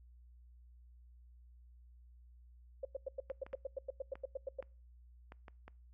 sine tone bursts, 539 Hz, C#5, 49 cents flat, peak -36 dBFS, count 16, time 2.83-4.606 s, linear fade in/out 5 ms, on 21 ms, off 96 ms
clicks, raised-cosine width 0.5 ms, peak -36 dBFS, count 8, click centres 3.3 / 3.465 / 3.531 / 4.155 / 4.626 / 5.321 / 5.482 / 5.68 s
effects noise-tail reverb RT60 0.4 s tail -26 dB re dry + added 60 Hz sine -57 dBFS peak until 5.93 s

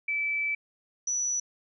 sine tone pair in turn, 2313 / 5917 Hz, D7 / F#8, -27 / -1 cents, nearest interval octave + major third, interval 1626 cents, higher second, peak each -26 dBFS, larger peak neither, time 0.08-0.55 / 1.07-1.4 s, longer first, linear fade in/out 5 ms, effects none

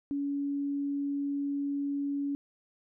sine tone, 282.6 Hz, C#4, 34 cents sharp, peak -29 dBFS, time 0.11-2.35 s, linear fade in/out 0 ms, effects none

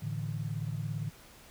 sine chord, A suspended fourth, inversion none, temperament equal, 110 / 146.83 / 164.81 Hz, A2 / D3 / E3, 0 / 0 / 0 cents, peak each -36 / -36 / -40 dBFS, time 0.02-1.1 s, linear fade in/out 10 ms, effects pink hiss -55 dBFS RMS until 1.5 s

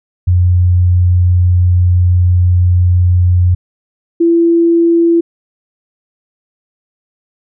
sine tone pair in turn, 89.4 / 336.8 Hz, F2 / E4, +41 / +37 cents, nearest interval octave + major seventh, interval 2296 cents, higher second, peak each -6 dBFS, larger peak neither, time 0.27-3.55 / 4.2-5.21 s, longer first, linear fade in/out 10 ms, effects none

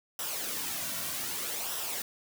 white noise with flanger, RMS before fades -35 dBFS, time 0.19-2.02 s, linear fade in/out 2 ms, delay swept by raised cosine 0.44 to 2.44 ms, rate 0.64 Hz, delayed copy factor -0.55, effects none

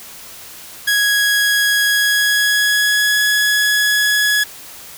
sawtooth tone with pitch glide, 1661.2 to 1684.4 Hz, G#6 to G#6, 0 to +24 cents, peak -9 dBFS, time 0.87-4.44 s, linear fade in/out 10 ms, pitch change +24 cents, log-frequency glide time 1.85-3.19 s, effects white hiss -36 dBFS RMS until 4.97 s

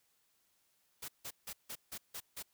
white noise bursts, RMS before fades -44 dBFS, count 7, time 1.02-2.428 s, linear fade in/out 10 ms, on 64 ms, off 160 ms, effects white hiss -75 dBFS RMS until 2.53 s

